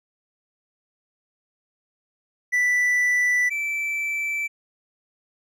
triangle tone pair in turn, 1975.5 / 2325 Hz, B6 / D7, 0 / -18 cents, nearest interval minor third, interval 282 cents, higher second, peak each -16 / -22 dBFS, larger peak first, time 2.52-3.5 / 3.5-4.48 s, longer neither, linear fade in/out 20 ms, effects none

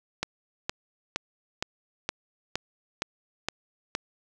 click train, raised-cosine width 0.2 ms, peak -10 dBFS, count 9, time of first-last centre 0.23-3.951 s, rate 2.15 Hz, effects none

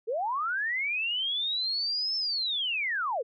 sine linear two-way sweep, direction up then down, 411.5 to 5320 to 411.5 Hz, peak -27 dBFS, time 0.07-3.23 s, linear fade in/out 20 ms, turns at 2.16 s, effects none

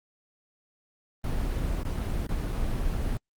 brown noise with dropouts, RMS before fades -28 dBFS, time 1.24-3.17 s, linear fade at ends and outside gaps 1 ms, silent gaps 1.832-1.85 / 2.267-2.291 s, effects Opus 24 kbps

